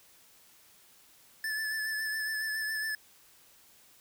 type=tone with vibrato; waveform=square; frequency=1743 Hz; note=A6; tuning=17 cents flat; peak=-32 dBFS; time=1.44-2.95 s; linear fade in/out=2 ms; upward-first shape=triangle; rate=7.2 Hz; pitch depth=33 cents each way; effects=white hiss -60 dBFS RMS until 4 s